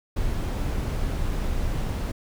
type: noise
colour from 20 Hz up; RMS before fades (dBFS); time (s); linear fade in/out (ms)
brown; -26; 0.16-2.12; 10
effects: none